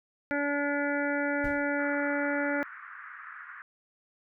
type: harmonic tone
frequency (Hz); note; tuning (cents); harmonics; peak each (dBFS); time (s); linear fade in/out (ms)
287; D4; -40; 1 / 2 / 3 / 5 / 6 / 7 / 8; -31 / -32 / -38 / -33 / -37 / -38 / -44; 0.31-2.63; 0
type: noise with exponential decay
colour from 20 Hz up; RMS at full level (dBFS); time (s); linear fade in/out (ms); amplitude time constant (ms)
brown; -35; 1.44-1.73; 5; 62
type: band-pass noise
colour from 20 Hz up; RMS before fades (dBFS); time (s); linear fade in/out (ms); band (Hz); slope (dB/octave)
white; -45; 1.79-3.62; 0; 1200 to 1800; 48
effects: none